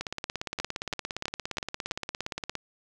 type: two click trains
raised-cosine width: 0.2 ms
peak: -12 / -15 dBFS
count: 5 / 45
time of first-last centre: 0.6-1.911 / 0.01-2.553 s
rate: 3.05 / 17.3 Hz
effects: none